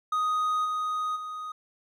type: tone with level steps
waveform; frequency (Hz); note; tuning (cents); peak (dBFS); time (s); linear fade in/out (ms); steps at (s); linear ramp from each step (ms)
triangle; 1247; D#6; +3; -22 / -25 / -32; 0.12-1.52; 5; 0.64 / 1.15; 20
effects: none